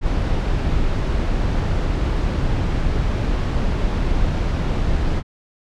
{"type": "noise", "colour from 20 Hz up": "brown", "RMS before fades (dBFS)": -19, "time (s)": [0.01, 5.23], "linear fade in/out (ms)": 50, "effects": ["low-pass 5000 Hz 12 dB/octave"]}